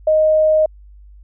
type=tone; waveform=sine; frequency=622.3 Hz; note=D#5; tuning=in tune; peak=-10 dBFS; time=0.07-0.66 s; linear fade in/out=5 ms; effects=added 50 Hz sine -39 dBFS peak until 1.23 s